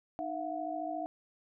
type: tone cluster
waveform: sine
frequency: 308.6 / 673 / 727 Hz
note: D#4 / E5 / F#5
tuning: -14 / +36 / -31 cents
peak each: -40 / -38 / -38 dBFS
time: 0.19-1.06 s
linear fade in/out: 0 ms
effects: none